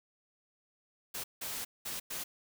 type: noise bursts at uneven times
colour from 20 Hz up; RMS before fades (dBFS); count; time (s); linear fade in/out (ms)
white; -39; 4; 1.14-1.24 / 1.41-1.65 / 1.85-2 / 2.1-2.24; 10
effects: none